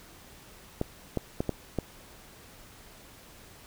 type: clicks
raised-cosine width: 2 ms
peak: -14 dBFS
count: 5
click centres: 0.814 / 1.173 / 1.405 / 1.493 / 1.787 s
effects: pink hiss -52 dBFS RMS until 3.66 s